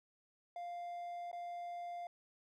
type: tone with dropouts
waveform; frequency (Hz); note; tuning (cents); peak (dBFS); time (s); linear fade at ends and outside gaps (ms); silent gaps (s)
triangle; 698.5; F5; 0; -40; 0.56-2.07; 2; 1.315-1.329
effects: none